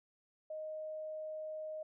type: tone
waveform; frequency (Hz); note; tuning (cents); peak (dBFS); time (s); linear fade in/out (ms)
sine; 622.3; D#5; 0; -40; 0.5-1.83; 5
effects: none